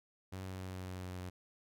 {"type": "tone with pitch steps", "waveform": "sawtooth", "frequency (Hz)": [94.4, 93.8, 93.21, 92.62, 92.03, 91.45, 90.87], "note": ["F#2", "F#2", "F#2", "F#2", "F#2", "F#2", "F#2"], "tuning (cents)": [35, 24, 13, 2, -9, -20, -31], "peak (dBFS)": -38, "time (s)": [0.32, 1.3], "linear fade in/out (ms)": 10, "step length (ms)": 140, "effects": []}